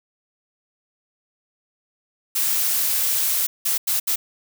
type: noise bursts at uneven times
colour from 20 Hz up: blue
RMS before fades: -21 dBFS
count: 4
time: 2.35-3.47 / 3.65-3.78 / 3.87-4 / 4.07-4.16 s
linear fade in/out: 10 ms
effects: none

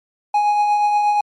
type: tone with tremolo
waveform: triangle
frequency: 831 Hz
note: G#5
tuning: 1 cent sharp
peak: -10 dBFS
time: 0.34-1.21 s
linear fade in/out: 5 ms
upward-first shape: triangle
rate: 8.4 Hz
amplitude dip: 35%
effects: MP3 48 kbps

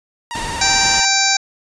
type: tone with vibrato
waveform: sawtooth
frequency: 927 Hz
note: A#5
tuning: 10 cents flat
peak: -20 dBFS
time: 0.31-1.05 s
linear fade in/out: 0 ms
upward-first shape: square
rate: 18 Hz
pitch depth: 42 cents each way
type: noise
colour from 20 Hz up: pink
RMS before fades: -27 dBFS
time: 0.35-1 s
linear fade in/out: 0 ms
type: harmonic tone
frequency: 782 Hz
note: G5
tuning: 4 cents flat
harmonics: 1 / 2 / 3 / 5 / 6 / 7 / 8 / 9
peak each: -21 / -21 / -21 / -21 / -21 / -21 / -21 / -21 dBFS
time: 0.61-1.37 s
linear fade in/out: 5 ms
effects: resampled to 22050 Hz

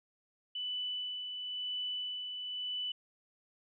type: tone with tremolo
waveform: sine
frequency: 2985 Hz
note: F#7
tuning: 15 cents sharp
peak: -34 dBFS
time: 0.55-2.92 s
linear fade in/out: 5 ms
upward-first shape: sine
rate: 0.98 Hz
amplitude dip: 40%
effects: none

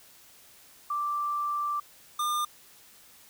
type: tone pair in turn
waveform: sine / square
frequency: 1174.7 / 1204.2 Hz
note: D6 / D6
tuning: 0 / +43 cents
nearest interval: unison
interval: 43 cents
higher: second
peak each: -27 dBFS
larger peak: neither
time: 0.9-1.8 / 2.19-2.45 s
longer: first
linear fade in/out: 5 ms
effects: white hiss -55 dBFS RMS until 3.29 s

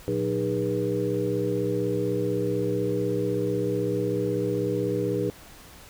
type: tone cluster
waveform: sine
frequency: 118.1 / 182.4 / 307.6 / 407.8 / 483.8 Hz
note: A#2 / F#3 / D#4 / G#4 / B4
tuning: +23 / -24 / -20 / -32 / -36 cents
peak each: -31 / -33 / -30 / -28 / -29 dBFS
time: 0.08-5.3 s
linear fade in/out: 0 ms
effects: pink hiss -48 dBFS RMS until 5.89 s

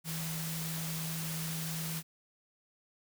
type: tone in noise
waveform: sine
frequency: 161.8 Hz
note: E3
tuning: 32 cents flat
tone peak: -37 dBFS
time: 0.04-2.03 s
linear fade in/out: 50 ms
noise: white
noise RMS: -40 dBFS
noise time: 0.04-2.03 s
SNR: 0 dB
effects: none

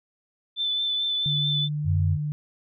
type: tone with vibrato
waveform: sine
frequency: 3520 Hz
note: A7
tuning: in tune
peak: -23 dBFS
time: 0.56-1.69 s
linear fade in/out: 50 ms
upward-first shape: triangle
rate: 4.6 Hz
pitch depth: 23 cents each way
type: tone with pitch glide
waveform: sine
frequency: 146.83 to 149.05 Hz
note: D3 to D3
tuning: 0 to +26 cents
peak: -25 dBFS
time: 1.26-2.32 s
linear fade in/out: 0 ms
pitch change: +26 cents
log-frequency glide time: 1.6-1.7 s
type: tone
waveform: sine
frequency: 92.5 Hz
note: F#2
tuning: in tune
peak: -20 dBFS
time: 1.84-2.18 s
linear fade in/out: 50 ms
effects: none

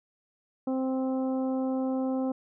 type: harmonic tone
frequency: 261.6 Hz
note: C4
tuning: in tune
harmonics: 1 / 2 / 3 / 4 / 5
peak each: -27 / -33 / -39 / -47 / -50 dBFS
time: 0.67-2.32 s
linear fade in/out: 5 ms
effects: none

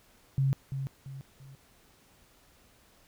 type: tone with echo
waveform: sine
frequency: 135.5 Hz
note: C#3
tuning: 39 cents flat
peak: -23 dBFS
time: 0.38-0.53 s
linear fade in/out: 0 ms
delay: 340 ms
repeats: 3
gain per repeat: -8 dB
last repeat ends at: 1.55 s
effects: pink hiss -62 dBFS RMS until 3.07 s

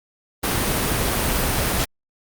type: noise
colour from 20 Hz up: pink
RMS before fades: -21 dBFS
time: 0.43-1.85 s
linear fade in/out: 10 ms
effects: Opus 32 kbps

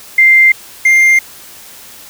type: tone pair in turn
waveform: sine / triangle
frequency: 2093 / 2105 Hz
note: C7 / C7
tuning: 0 / +10 cents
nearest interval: unison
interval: 10 cents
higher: second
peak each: -3 dBFS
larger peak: neither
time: 0.18-0.52 / 0.85-1.19 s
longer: neither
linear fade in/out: 5 ms
effects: white hiss -35 dBFS RMS until 2.09 s

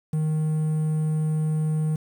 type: tone with quantisation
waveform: triangle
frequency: 155.56 Hz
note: D#3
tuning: in tune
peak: -19 dBFS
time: 0.13-1.96 s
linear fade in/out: 5 ms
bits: 8
effects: none

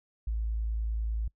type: tone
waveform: sine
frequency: 55 Hz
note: A1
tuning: in tune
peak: -28 dBFS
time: 0.27-1.28 s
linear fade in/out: 5 ms
effects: noise-tail reverb RT60 0.1 s tail -24 dB re dry

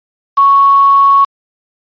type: tone with quantisation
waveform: sine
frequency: 1108.7 Hz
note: C#6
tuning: in tune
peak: -4 dBFS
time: 0.37-1.25 s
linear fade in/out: 10 ms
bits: 4
effects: resampled to 11025 Hz

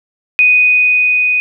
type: tone with level ramp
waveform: sine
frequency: 2489 Hz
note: D#7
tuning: in tune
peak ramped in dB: -5 to -10 dBFS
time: 0.39-1.4 s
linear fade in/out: 0 ms
effects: none

